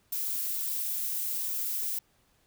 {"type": "noise", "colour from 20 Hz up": "violet", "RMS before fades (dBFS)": -32, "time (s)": [0.12, 1.99], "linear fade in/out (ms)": 5, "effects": ["pink hiss -68 dBFS RMS until 2.46 s"]}